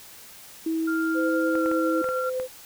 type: tone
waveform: sine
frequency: 323.6 Hz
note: E4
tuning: 32 cents flat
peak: -23 dBFS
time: 0.66-2.02 s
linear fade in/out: 5 ms
type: tone with pitch glide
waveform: sine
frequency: 1396.9 to 1373.7 Hz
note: F6 to F6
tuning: 0 to -29 cents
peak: -28 dBFS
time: 0.87-2.3 s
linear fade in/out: 10 ms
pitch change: -29 cents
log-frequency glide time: 1.52-1.62 s
type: tone with tremolo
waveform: sine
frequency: 512 Hz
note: C5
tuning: 38 cents flat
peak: -24 dBFS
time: 1.14-2.48 s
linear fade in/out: 50 ms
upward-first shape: triangle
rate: 9.9 Hz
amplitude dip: 30%
type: clicks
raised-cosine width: 0.5 ms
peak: -21 dBFS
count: 6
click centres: 1.554 / 1.66 / 1.715 / 2.043 / 2.089 / 2.399 s
effects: white hiss -46 dBFS RMS until 2.65 s